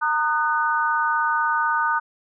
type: tone cluster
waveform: sine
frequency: 918 / 1230 / 1494 Hz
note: A#5 / D#6 / F#6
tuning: -27 / -20 / +16 cents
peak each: -23 dBFS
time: 0.01-2 s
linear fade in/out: 20 ms
effects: none